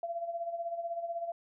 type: tone with tremolo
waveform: sine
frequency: 680 Hz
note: F5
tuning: 46 cents flat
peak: -31 dBFS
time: 0.03-1.32 s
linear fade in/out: 2 ms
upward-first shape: sine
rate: 16 Hz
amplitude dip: 65%
effects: none